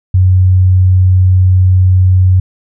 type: tone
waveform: sine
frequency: 92.5 Hz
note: F#2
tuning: in tune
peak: -4 dBFS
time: 0.14-2.4 s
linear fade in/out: 5 ms
effects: none